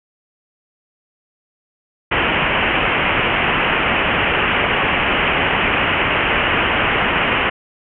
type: low-pass noise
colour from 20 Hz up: white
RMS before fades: -17 dBFS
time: 2.11-7.5 s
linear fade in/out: 10 ms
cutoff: 3000 Hz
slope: 96 dB/octave
effects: none